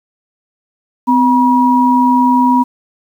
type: tone pair together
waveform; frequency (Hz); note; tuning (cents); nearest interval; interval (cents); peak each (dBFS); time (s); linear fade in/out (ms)
sine; 254.7 / 961.6; C4 / B5; -46 / -46; octave + major seventh; 2300; -10; 1.07-2.64; 20
effects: 7-bit